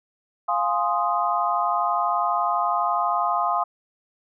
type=chord; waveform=sine; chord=F minor seventh; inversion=none; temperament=equal; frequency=698.5 / 830.6 / 1046.5 / 1244.5 Hz; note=F5 / Ab5 / C6 / Eb6; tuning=0 / 0 / 0 / 0 cents; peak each=-25 / -27 / -25 / -25 dBFS; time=0.48-3.64 s; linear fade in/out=10 ms; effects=none